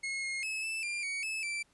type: tone with pitch steps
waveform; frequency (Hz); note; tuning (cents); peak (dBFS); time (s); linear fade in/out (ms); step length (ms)
40% pulse; 2165 / 2147 / 2590 / 2639 / 2390 / 2250 / 2607 / 2339; C#7 / C7 / E7 / E7 / D7 / C#7 / E7 / D7; -41 / +44 / -31 / +1 / +30 / +25 / -20 / -8; -33; 0.03-1.63; 10; 200
effects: pink hiss -69 dBFS RMS until 1.73 s + resampled to 24000 Hz